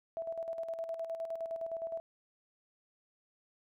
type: tone with tremolo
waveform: sine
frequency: 659.3 Hz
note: E5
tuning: in tune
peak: -34 dBFS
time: 0.17-2 s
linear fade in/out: 0 ms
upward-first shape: square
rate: 9.7 Hz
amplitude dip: 55%
effects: none